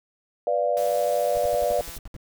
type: chord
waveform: sine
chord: B diminished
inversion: none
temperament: equal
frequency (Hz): 493.9 / 587.3 / 698.5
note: B4 / D5 / F5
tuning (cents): 0 / 0 / 0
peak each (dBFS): -26 / -23 / -26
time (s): 0.47-1.81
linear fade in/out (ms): 2
type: high-pass noise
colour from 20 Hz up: white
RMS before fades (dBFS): -40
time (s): 0.77-1.98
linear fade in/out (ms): 2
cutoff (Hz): 3200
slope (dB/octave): 24
type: click train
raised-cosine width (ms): 0.3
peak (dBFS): -29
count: 200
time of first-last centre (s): 0.77-1.955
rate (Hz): 168
type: noise bursts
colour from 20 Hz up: brown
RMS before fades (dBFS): -36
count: 10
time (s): 1.35-2.165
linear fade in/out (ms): 0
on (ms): 23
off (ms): 65
effects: none